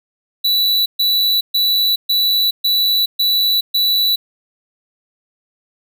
square tone bursts, 3951 Hz, B7, in tune, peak -13 dBFS, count 7, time 0.44-4.16 s, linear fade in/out 10 ms, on 420 ms, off 130 ms, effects none

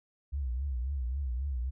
sine tone with vibrato, 65.4 Hz, C2, in tune, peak -30 dBFS, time 0.32-1.71 s, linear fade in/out 20 ms, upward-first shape triangle, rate 3.7 Hz, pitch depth 190 cents each way, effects none

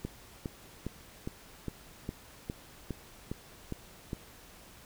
click train, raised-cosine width 3 ms, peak -22 dBFS, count 11, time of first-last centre 0.05-4.132 s, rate 2.45 Hz, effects pink hiss -54 dBFS RMS until 4.85 s

